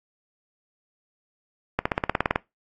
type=accelerating click train; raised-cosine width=0.5 ms; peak=-6 dBFS; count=11; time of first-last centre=1.79-2.359 s; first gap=65 ms; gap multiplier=0.97; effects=noise-tail reverb RT60 0.2 s tail -22 dB re dry + AAC 32 kbps